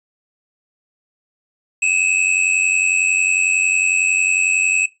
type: tone pair together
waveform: square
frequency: 2538 / 2629 Hz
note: D#7 / E7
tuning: +34 / -5 cents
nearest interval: minor second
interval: 61 cents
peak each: -18 / -17 dBFS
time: 1.82-4.86 s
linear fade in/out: 5 ms
effects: noise-tail reverb RT60 0.2 s tail -17 dB re dry + resampled to 24000 Hz